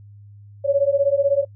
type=beating tone pair; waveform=sine; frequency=552 / 568 Hz; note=C#5 / C#5; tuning=-7 / +42 cents; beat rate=16 Hz; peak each=-18 dBFS; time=0.64-1.45 s; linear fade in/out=20 ms; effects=noise-tail reverb RT60 0.1 s tail -24 dB re dry + added 102 Hz sine -41 dBFS peak until 1.55 s